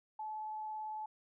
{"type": "tone with vibrato", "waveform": "sine", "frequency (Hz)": 862, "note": "A5", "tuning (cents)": -36, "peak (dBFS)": -39, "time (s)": [0.19, 1.06], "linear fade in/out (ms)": 5, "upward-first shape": "triangle", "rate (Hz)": 18, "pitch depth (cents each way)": 10, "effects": []}